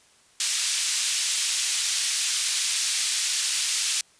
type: band-pass noise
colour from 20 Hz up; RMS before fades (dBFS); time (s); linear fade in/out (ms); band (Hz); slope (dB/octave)
white; -25; 0.4-4.01; 2; 2800 to 8500; 12
effects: white hiss -58 dBFS RMS until 4.19 s + resampled to 22050 Hz